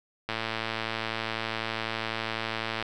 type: click train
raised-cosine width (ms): 0.3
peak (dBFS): -14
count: 285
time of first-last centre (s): 0.29-2.826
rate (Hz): 112
effects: none